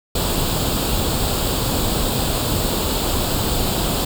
pink noise with comb filter, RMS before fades -20 dBFS, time 0.15-4.05 s, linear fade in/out 5 ms, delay 0.25 ms, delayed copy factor +0.65, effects none

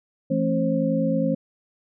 sine tone cluster, 168.5 / 220.4 / 270.3 / 532 Hz, E3 / A3 / C#4 / C5, +38 / +3 / -44 / +29 cents, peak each -25 dBFS, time 0.3-1.35 s, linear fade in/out 10 ms, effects none

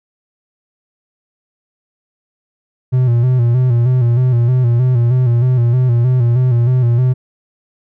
triangle tone with vibrato, 122.9 Hz, B2, 8 cents flat, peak -7 dBFS, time 2.92-7.14 s, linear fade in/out 20 ms, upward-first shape square, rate 3.2 Hz, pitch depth 64 cents each way, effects none

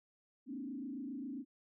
sine tone with frequency modulation, 266.1 Hz, C4, 29 cents sharp, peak -40 dBFS, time 0.46-1.45 s, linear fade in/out 50 ms, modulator 27.4 Hz, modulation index 1.3, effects none

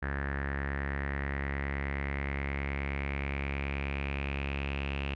sawtooth tone with low-pass filter sweep, 69.5 Hz, C#2, 5 cents sharp, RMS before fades -34 dBFS, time 0.02-5.15 s, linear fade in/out 10 ms, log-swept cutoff 1700 to 2700 Hz, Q 7.2, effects none

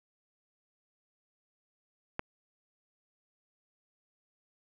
click, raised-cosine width 0.5 ms, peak -17 dBFS, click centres 2.194 s, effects none

